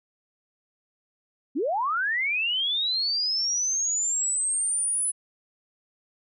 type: linear sweep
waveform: sine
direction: up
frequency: 233.1 to 10150 Hz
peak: -23 dBFS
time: 1.55-5.12 s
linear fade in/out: 20 ms
effects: none